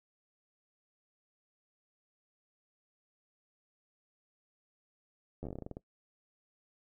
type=slowing click train; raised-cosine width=2 ms; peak=-28 dBFS; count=13; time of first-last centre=5.43-5.769 s; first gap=11 ms; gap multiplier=1.16; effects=noise-tail reverb RT60 0.1 s tail -21 dB re dry